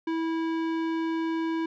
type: tone with tanh clipping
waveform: sine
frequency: 326.5 Hz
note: E4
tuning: 17 cents flat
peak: -28 dBFS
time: 0.07-1.66 s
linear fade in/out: 5 ms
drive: 17 dB
effects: none